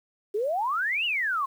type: exponential two-way sweep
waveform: sine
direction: up then down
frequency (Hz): 392 to 2960 to 1043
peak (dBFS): -24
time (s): 0.34-1.46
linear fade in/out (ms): 10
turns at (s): 1.05
effects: 9-bit